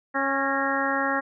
harmonic tone with a mistuned harmonic, 274.2 Hz, C#4, 19 cents flat, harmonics 1 / 2 / 3 / 4 / 5 / 6 / 7, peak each -30 / -30 / -30 / -30 / -30 / -30 / -30 dBFS, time 0.14-1.21 s, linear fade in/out 20 ms, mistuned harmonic 7, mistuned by -50 cents, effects none

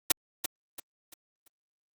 white noise with echo, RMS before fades -21 dBFS, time 0.1-0.12 s, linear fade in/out 5 ms, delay 340 ms, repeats 4, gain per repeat -9 dB, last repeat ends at 1.48 s, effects Opus 48 kbps

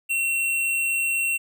square tone, 2724 Hz, F7, 44 cents flat, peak -22 dBFS, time 0.09-1.38 s, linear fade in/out 20 ms, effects none

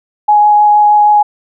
sine tone with vibrato, 836 Hz, G#5, 11 cents sharp, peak -4 dBFS, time 0.28-1.23 s, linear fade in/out 10 ms, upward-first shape triangle, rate 6.4 Hz, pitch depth 10 cents each way, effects none

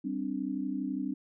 sine chord, G suspended fourth, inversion none, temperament equal, 196 / 261.6 / 293.7 Hz, G3 / C4 / D4, 0 / 0 / 0 cents, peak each -37 / -34 / -35 dBFS, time 0.04-1.14 s, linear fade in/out 10 ms, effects none

